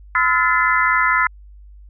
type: tone cluster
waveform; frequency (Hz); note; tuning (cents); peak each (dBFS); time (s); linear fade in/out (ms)
sine; 1019 / 1304 / 1408 / 1748 / 2040; C6 / E6 / F6 / A6 / C7; -46 / -19 / +14 / -12 / -44; -20; 0.15-1.27; 2
effects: added 50 Hz sine -39 dBFS peak until 1.89 s